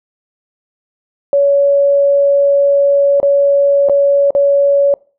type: tone with dropouts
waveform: sine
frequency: 563 Hz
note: C#5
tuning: 27 cents sharp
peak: -7 dBFS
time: 1.33-4.94 s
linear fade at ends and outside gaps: 1 ms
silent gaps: 3.201-3.229 / 3.887-3.896 / 4.306-4.35 s
effects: noise-tail reverb RT60 0.4 s tail -25 dB re dry